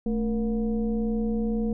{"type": "tone with frequency modulation", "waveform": "sine", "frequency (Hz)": 220, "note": "A3", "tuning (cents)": 0, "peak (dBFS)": -23, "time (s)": [0.06, 1.73], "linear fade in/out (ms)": 2, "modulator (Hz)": 251, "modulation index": 0.81, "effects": []}